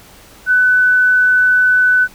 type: tone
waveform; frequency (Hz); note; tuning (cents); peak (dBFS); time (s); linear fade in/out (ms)
sine; 1499; F#6; +22; -8; 0.46-2.08; 50
effects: pink hiss -42 dBFS RMS until 2.14 s